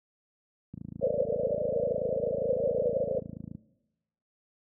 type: click train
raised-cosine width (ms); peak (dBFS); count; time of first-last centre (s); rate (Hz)
5; -23; 78; 0.74-3.55; 27.4
type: band-pass noise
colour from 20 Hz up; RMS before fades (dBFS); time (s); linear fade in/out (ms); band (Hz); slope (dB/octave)
white; -29; 1.01-3.2; 5; 460 to 590; 96
effects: noise-tail reverb RT60 1.0 s tail -19 dB re dry + high-pass 150 Hz 12 dB/octave